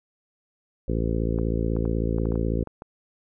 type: harmonic tone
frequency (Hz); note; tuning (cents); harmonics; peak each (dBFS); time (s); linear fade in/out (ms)
56.1; A1; +34; 1 / 2 / 3 / 4 / 5 / 6 / 7 / 8 / 9; -26 / -29 / -31 / -32 / -33 / -34 / -34 / -35 / -36; 0.88-2.64; 5
type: clicks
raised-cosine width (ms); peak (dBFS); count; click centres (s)
1; -24; 9; 1.387 / 1.766 / 1.854 / 2.184 / 2.256 / 2.32 / 2.356 / 2.673 / 2.821
effects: none